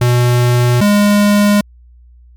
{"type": "tone pair in turn", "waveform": "square", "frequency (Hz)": [122.2, 205.5], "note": ["B2", "G#3"], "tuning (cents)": [-18, -18], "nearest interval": "major sixth", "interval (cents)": 900, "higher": "second", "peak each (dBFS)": [-9, -8], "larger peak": "second", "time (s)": [[0.01, 0.81], [0.81, 1.61]], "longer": "neither", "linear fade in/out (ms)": 5, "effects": ["added 60 Hz sine -39 dBFS peak until 2.36 s", "MP3 96 kbps"]}